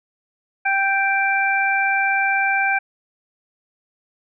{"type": "harmonic tone", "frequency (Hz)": 784, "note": "G5", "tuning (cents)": 0, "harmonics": [1, 2, 3], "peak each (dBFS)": [-21, -20, -21], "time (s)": [0.65, 2.79], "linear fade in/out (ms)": 10, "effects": []}